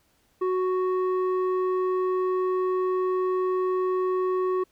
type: tone with low-pass filter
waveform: square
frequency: 370 Hz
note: F#4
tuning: in tune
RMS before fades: -25 dBFS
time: 0.41-4.64 s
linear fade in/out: 10 ms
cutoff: 930 Hz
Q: 2
effects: pink hiss -66 dBFS RMS until 4.71 s